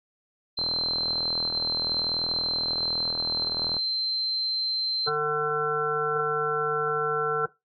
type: tone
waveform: sine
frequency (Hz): 4112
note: C8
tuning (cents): -31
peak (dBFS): -26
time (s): 0.57-5.09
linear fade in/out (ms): 10
type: click train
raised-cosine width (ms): 1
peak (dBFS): -22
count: 130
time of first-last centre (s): 0.59-3.767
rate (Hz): 40.6
type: harmonic tone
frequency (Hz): 150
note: D3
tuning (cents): +37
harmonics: 1 / 3 / 5 / 7 / 9 / 10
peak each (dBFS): -38 / -26 / -34 / -38 / -27 / -34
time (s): 5.07-7.46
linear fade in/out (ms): 5
effects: noise-tail reverb RT60 0.2 s tail -18 dB re dry + AAC 32 kbps